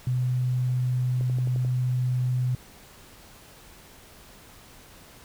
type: tone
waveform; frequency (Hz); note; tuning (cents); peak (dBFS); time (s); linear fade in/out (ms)
sine; 125.9; B2; +34; -22; 0.07-2.55; 2
type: click train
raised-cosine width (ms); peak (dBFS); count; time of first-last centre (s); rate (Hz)
2; -26; 6; 1.21-1.649; 11.4
effects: pink hiss -50 dBFS RMS until 5.24 s